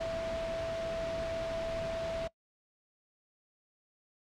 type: tone in noise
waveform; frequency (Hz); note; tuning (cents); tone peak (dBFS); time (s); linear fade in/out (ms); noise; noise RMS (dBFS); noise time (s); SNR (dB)
sine; 659.3; E5; 0; -33; 0-2.28; 10; pink; -41; 0-2.28; +5
effects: noise-tail reverb RT60 0.1 s tail -22 dB re dry + low-pass 4000 Hz 12 dB/octave